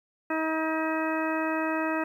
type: harmonic tone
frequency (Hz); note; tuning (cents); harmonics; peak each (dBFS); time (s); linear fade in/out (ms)
317.9; D#4; +37; 1 / 2 / 3 / 4 / 5 / 6 / 8; -29 / -32 / -34 / -35 / -36 / -37 / -38; 0.3-2.04; 5
effects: 10-bit